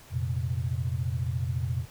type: chord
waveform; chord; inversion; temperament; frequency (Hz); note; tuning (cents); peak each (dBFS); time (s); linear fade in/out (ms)
sine; F suspended fourth; none; equal; 87.31 / 116.54 / 130.81; F2 / Bb2 / C3; 0 / 0 / 0; -31; 0.1-1.86; 50
effects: pink hiss -52 dBFS RMS until 1.9 s